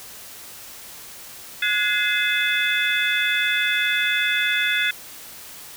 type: tone cluster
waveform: sine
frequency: 1457 / 1682 / 2068 / 2566 / 3466 Hz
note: F#6 / G#6 / C7 / E7 / A7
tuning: -27 / +22 / -21 / -47 / -27 cents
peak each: -25 dBFS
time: 1.62-4.91 s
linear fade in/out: 5 ms
effects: white hiss -40 dBFS RMS until 5.76 s